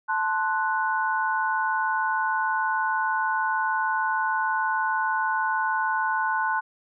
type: chord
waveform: sine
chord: F# diminished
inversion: first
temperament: equal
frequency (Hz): 880 / 1046.5 / 1480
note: A5 / C6 / F#6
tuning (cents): 0 / 0 / 0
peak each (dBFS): -26 / -28 / -26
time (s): 0.08-6.61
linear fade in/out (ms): 20
effects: none